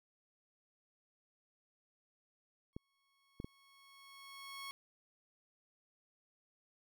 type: tone with exponential growth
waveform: 15% pulse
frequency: 1100 Hz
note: C#6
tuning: 14 cents flat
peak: -37 dBFS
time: 2.73-4.71 s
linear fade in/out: 0 ms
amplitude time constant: 430 ms
type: clicks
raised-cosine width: 3 ms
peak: -30 dBFS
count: 3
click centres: 2.765 / 3.401 / 3.445 s
effects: none